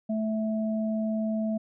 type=tone pair together; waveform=sine; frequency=218.4 / 654.5 Hz; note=A3 / E5; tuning=-13 / -13 cents; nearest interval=octave + perfect fifth; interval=1900 cents; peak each=-26 / -33 dBFS; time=0.09-1.58 s; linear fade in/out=10 ms; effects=none